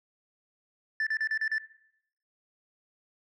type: tone bursts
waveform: sine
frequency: 1760 Hz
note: A6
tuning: in tune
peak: -23 dBFS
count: 6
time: 1-1.582 s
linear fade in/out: 2 ms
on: 67 ms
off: 36 ms
effects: noise-tail reverb RT60 0.7 s tail -18 dB re dry + tanh soft clip ceiling -25 dBFS